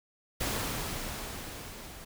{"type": "noise with level ramp", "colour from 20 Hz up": "pink", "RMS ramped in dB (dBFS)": [-31, -47], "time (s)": [0.4, 2.05], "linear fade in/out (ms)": 10, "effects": []}